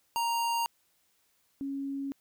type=tone pair in turn; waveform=square / sine; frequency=932.3 / 275.9 Hz; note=A#5 / C#4; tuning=0 / -8 cents; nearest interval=octave + major sixth; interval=2108 cents; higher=first; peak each=-28 / -32 dBFS; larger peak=first; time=0.16-0.66 / 1.61-2.12 s; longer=second; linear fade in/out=0 ms; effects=white hiss -71 dBFS RMS until 2.2 s